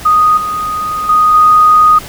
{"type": "tone with level steps", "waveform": "sine", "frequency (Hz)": 1242, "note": "D#6", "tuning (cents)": -3, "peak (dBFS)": [-5, -14, -5, -3], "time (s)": [0.05, 1.99], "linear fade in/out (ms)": 10, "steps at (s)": [0.37, 1.09, 1.34], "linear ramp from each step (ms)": 5, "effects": ["pink hiss -29 dBFS RMS until 2.08 s"]}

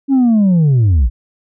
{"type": "linear sweep", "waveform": "sine", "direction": "down", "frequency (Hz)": [280.3, 49.83], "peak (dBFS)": -5, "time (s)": [0.08, 1.1], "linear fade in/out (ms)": 50, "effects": ["tanh soft clip ceiling -7 dBFS"]}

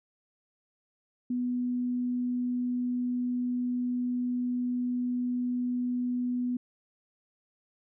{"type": "tone", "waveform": "sine", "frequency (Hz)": 246.9, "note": "B3", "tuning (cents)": 0, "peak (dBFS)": -27, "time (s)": [1.3, 6.57], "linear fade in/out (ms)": 5, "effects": []}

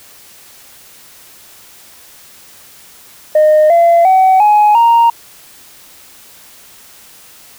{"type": "tone with pitch steps", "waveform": "sine", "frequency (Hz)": [614, 681.3, 755.9, 838.7, 930.6], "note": ["D#5", "F5", "F#5", "G#5", "A#5"], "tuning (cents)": [-23, -43, 37, 17, -3], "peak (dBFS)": -3, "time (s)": [3.35, 5.1], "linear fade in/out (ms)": 5, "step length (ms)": 350, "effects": ["tanh soft clip ceiling -3 dBFS", "white hiss -40 dBFS RMS until 7.58 s"]}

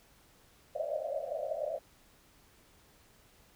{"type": "band-pass noise", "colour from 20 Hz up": "pink", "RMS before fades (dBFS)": -36, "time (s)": [0.75, 1.79], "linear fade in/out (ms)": 10, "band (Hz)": [540, 670], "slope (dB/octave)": 96, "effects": ["pink hiss -63 dBFS RMS until 3.55 s"]}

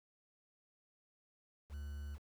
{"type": "tone with quantisation", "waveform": "triangle", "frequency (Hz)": 72.1, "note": "D2", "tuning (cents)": -31, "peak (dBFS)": -40, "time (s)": [1.69, 2.19], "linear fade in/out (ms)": 50, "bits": 10, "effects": []}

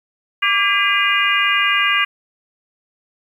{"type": "harmonic tone with a mistuned harmonic", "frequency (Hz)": 404.4, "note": "G#4", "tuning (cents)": -46, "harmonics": [3, 4, 5, 6, 7], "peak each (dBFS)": [-20, -20, -20, -20, -20], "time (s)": [0.42, 2.05], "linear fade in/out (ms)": 10, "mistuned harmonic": 3, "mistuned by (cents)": -66, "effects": ["8-bit"]}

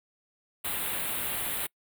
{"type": "band-stop noise", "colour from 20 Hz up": "white", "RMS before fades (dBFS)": -32, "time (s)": [0.64, 1.67], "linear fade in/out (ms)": 10, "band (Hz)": [3800, 8700], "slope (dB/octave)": 48, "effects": ["noise-tail reverb RT60 0.1 s tail -25 dB re dry"]}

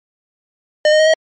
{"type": "tone with pitch steps", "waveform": "square", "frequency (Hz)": [607, 616.5, 626.2, 636.1], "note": ["D#5", "D#5", "D#5", "D#5"], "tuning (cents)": [-43, -16, 11, 38], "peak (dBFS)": -9, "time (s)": [0.85, 1.138], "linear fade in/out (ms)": 2, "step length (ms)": 72, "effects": ["low-pass 6000 Hz 12 dB/octave", "MP3 32 kbps"]}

